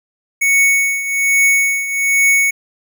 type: tone with tremolo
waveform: square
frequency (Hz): 2220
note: C#7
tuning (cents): +2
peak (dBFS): -9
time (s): 0.41-2.51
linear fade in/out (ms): 10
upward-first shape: triangle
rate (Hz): 1.2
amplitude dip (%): 75
effects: none